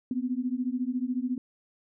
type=beating tone pair; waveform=sine; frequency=244.5 / 258.5 Hz; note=B3 / C4; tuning=-17 / -21 cents; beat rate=14 Hz; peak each=-30 / -30 dBFS; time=0.11-1.38 s; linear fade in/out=2 ms; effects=none